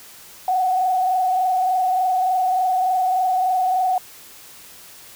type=tone with frequency modulation; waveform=sine; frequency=743 Hz; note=F#5; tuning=7 cents sharp; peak=-16 dBFS; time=0.48-3.98 s; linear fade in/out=2 ms; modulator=23.4 Hz; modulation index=0.85; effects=white hiss -43 dBFS RMS until 5.15 s